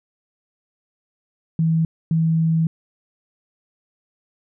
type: tone bursts at uneven times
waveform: sine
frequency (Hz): 162.3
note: E3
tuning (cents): -27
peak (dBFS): -15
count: 2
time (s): 1.59-1.85 / 2.11-2.67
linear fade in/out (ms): 2
effects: none